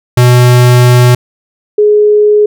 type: tone pair in turn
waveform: square / sine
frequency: 123.47 / 419.2 Hz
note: B2 / G#4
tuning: 0 / +16 cents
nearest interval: octave + major sixth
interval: 2116 cents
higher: second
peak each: -3 dBFS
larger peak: neither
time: 0.17-1.15 / 1.78-2.46 s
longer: first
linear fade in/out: 5 ms
effects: none